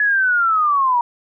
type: linear sweep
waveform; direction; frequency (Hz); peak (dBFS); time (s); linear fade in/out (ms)
sine; down; 1707 to 939; -13; 0-1.01; 2
effects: none